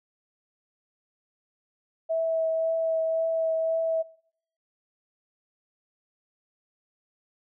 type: tone with vibrato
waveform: sine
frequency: 650 Hz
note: E5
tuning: 24 cents flat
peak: -23 dBFS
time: 2.09-4.03 s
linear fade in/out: 20 ms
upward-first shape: triangle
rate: 1.9 Hz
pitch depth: 13 cents each way
effects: noise-tail reverb RT60 0.7 s tail -24 dB re dry